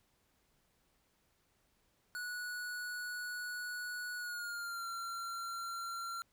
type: tone with pitch glide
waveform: square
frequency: 1468 to 1369.7 Hz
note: F#6 to F6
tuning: -14 to -34 cents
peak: -40 dBFS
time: 2.15-6.22 s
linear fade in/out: 0 ms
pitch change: -120 cents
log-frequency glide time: 4.16-4.87 s
effects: pink hiss -75 dBFS RMS until 6.32 s